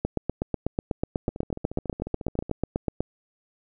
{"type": "two click trains", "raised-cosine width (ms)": 2, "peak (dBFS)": [-11, -21], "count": [25, 18], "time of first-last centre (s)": [[0.05, 3.006], [1.29, 2.496]], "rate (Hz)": [8.12, 14.1], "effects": []}